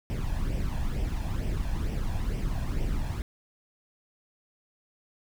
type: noise with flanger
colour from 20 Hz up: brown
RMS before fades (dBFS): -29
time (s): 0.1-3.22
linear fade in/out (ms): 0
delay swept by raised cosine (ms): 0.36 to 1.21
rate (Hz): 2.2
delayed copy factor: +0.6
effects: none